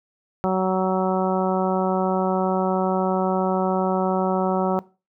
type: harmonic tone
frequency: 187.4 Hz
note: F#3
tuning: 22 cents sharp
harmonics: 1 / 2 / 3 / 4 / 5 / 6 / 7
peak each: -23 / -25 / -26 / -26 / -29 / -34 / -31 dBFS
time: 0.44-4.79 s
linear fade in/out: 0 ms
effects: noise-tail reverb RT60 0.3 s tail -20 dB re dry